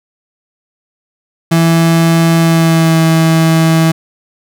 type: tone with pitch glide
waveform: 35% pulse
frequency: 165.5 to 162.28 Hz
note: E3 to E3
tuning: +7 to -27 cents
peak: -5 dBFS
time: 1.51-3.92 s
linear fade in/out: 10 ms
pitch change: -34 cents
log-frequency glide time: 2.38-2.99 s
effects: none